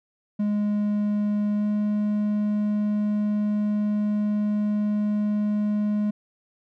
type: tone with pitch glide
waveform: triangle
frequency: 207.7 to 209 Hz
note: G#3 to G#3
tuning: 0 to +11 cents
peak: -19 dBFS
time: 0.39-6.11 s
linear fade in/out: 10 ms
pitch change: +11 cents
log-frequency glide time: 1.56-1.65 s
effects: none